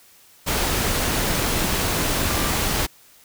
sine tone in noise, 1181 Hz, D6, 9 cents sharp, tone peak -32 dBFS, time 2.28-2.51 s, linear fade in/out 20 ms, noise pink, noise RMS -22 dBFS, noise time 0.46-2.87 s, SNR -13 dB, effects white hiss -52 dBFS RMS until 3.24 s

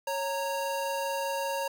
square tone pair together, 551 / 926.7 Hz, C#5 / A#5, -11 / -10 cents, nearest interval major sixth, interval 901 cents, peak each -33 / -33 dBFS, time 0.07-1.68 s, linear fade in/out 5 ms, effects 9-bit

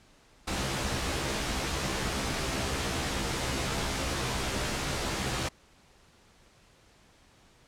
pink noise with comb filter, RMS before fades -31 dBFS, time 0.47-5.49 s, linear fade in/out 10 ms, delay 15 ms, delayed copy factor +0.95, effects pink hiss -60 dBFS RMS until 7.67 s + low-pass 8000 Hz 12 dB/octave

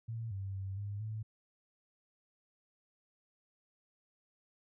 sine tone with pitch steps, 114 / 97.3 / 96.5 / 101.6 / 108.8 Hz, A#2 / G2 / G2 / G#2 / A2, -38 / -12 / -27 / -38 / -19 cents, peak -37 dBFS, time 0.08-1.23 s, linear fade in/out 10 ms, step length 230 ms, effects none

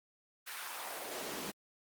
pink noise with high-pass filter sweep, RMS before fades -42 dBFS, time 0.46-1.52 s, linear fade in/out 20 ms, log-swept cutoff 1600 to 200 Hz, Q 1.4, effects Opus 32 kbps

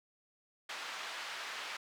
pink band-pass noise, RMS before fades -43 dBFS, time 0.69-1.77 s, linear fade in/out 5 ms, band 1100 to 4100 Hz, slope 12 dB/octave, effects none

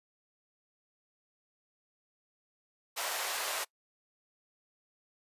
pink high-pass noise, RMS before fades -35 dBFS, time 2.96-3.65 s, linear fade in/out 20 ms, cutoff 570 Hz, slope 24 dB/octave, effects noise-tail reverb RT60 0.1 s tail -24 dB re dry + resampled to 32000 Hz

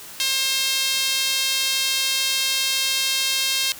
sawtooth tone with high-pass filter, 533 Hz, C5, 32 cents sharp, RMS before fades -22 dBFS, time 0.2-3.72 s, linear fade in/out 0 ms, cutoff 3400 Hz, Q 1.6, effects white hiss -39 dBFS RMS until 3.79 s

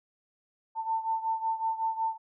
sine beating tone pair, 893 / 898.4 Hz, A5 / A5, +25 / +36 cents, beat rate 5.4 Hz, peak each -29 / -33 dBFS, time 0.75-2.18 s, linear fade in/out 50 ms, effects none

